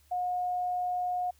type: tone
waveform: sine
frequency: 721 Hz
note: F#5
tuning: 45 cents flat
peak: -28 dBFS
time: 0.11-1.31 s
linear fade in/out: 10 ms
effects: added 72 Hz sine -62 dBFS peak until 1.39 s + white hiss -66 dBFS RMS until 1.39 s